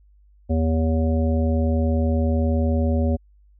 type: harmonic tone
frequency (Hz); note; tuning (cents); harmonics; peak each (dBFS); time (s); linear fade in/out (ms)
80.3; E2; -45; 1 / 3 / 5 / 7 / 9; -19 / -23 / -31 / -28 / -36; 0.49-3.17; 20
effects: added 50 Hz sine -51 dBFS peak until 3.59 s